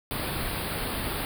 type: band-stop noise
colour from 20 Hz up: pink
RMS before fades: -31 dBFS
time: 0.11-1.25 s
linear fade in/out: 0 ms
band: 4800 to 8700 Hz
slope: 96 dB/octave
effects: none